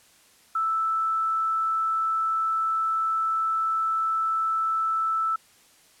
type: tone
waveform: sine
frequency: 1318.5 Hz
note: E6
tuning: in tune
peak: -22 dBFS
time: 0.55-5.36 s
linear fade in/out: 5 ms
effects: white hiss -57 dBFS RMS until 6 s + low-pass 11000 Hz 12 dB/octave